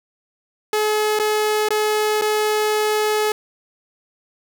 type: tone with dropouts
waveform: sawtooth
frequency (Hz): 426.2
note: G#4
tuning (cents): +45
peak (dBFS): -13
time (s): 0.73-3.32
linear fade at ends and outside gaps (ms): 2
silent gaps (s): 1.19-1.197 / 1.687-1.705 / 2.213-2.22
effects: none